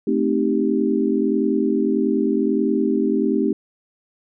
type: chord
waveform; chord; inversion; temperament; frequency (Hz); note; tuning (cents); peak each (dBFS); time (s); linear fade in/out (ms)
sine; A half-diminished seventh; none; equal; 220 / 261.6 / 311.1 / 392; A3 / C4 / Eb4 / G4; 0 / 0 / 0 / 0; -22; 0.07-3.53; 5
effects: none